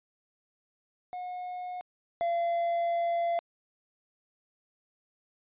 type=tone pair in turn; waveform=triangle; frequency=724 / 683.7 Hz; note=F#5 / F5; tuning=-38 / -37 cents; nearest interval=minor second; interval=99 cents; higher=first; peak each=-33 / -24 dBFS; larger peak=second; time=1.13-1.81 / 2.21-3.39 s; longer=second; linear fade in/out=0 ms; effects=resampled to 8000 Hz